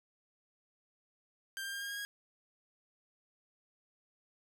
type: tone with pitch steps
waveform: sawtooth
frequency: 1582 / 1593.9 / 1605.9 / 1618 / 1630.2 / 1642.5 Hz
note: G6 / G6 / G6 / G#6 / G#6 / G#6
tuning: +15 / +28 / +41 / -46 / -33 / -20 cents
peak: -35 dBFS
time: 1.57-2.05 s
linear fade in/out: 0 ms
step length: 80 ms
effects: none